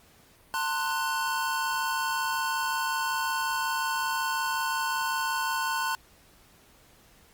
square chord, F# diminished, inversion first, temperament equal with one note detuned, 901.1 / 1046.5 / 1480 Hz, A5 / C6 / F#6, +41 / 0 / 0 cents, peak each -32 dBFS, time 0.54-5.95 s, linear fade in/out 0 ms, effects pink hiss -58 dBFS RMS until 7.33 s + Opus 48 kbps

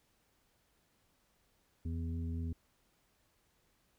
harmonic tone with a mistuned harmonic, 82.41 Hz, E2, in tune, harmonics 1 / 2 / 3 / 5, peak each -36 / -46 / -43 / -56 dBFS, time 1.85-2.53 s, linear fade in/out 5 ms, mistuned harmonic 1, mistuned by +33 cents, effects pink hiss -74 dBFS RMS until 3.98 s

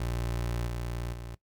25% pulse tone with level steps, 59 Hz, A#1, 22 cents sharp, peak -26 / -29 / -35 dBFS, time 0-1.35 s, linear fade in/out 5 ms, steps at 0.66 / 1.12 s, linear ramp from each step 20 ms, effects noise-tail reverb RT60 0.1 s tail -18 dB re dry

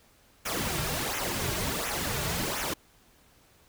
pink noise with flanger, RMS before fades -31 dBFS, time 0.45-2.74 s, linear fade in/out 10 ms, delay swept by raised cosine 0.22 to 4.02 ms, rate 1.4 Hz, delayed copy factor -0.7, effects pink hiss -61 dBFS RMS until 3.68 s

